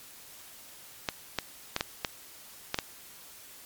clicks, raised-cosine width 0.2 ms, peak -10 dBFS, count 7, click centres 1.088 / 1.387 / 1.764 / 1.809 / 2.048 / 2.744 / 2.788 s, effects white hiss -50 dBFS RMS until 3.65 s + MP3 96 kbps

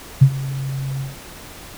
sine tone with ADSR envelope, 135.3 Hz, C#3, 42 cents flat, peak -3 dBFS, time 0.21-1.16 s, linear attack 13 ms, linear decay 69 ms, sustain -19 dB, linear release 160 ms, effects pink hiss -38 dBFS RMS until 1.77 s

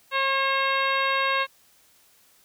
harmonic tone, 540 Hz, C#5, 45 cents flat, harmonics 1 / 2 / 3 / 4 / 5 / 6 / 7 / 8, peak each -30 / -25 / -28 / -30 / -29 / -38 / -33 / -40 dBFS, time 0.11-1.47 s, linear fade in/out 50 ms, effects white hiss -59 dBFS RMS until 2.44 s

